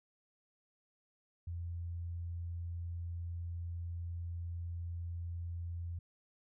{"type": "tone", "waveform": "sine", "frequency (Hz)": 85.6, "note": "F2", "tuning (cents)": -34, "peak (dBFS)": -38, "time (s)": [1.47, 5.99], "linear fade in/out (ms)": 5, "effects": []}